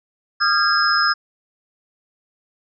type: tone cluster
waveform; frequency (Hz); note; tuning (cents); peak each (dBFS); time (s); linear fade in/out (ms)
sine; 1224 / 1380 / 1627 / 5120; D#6 / F6 / G#6 / D#8; -29 / -21 / -36 / +49; -20; 0.4-1.14; 20
effects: none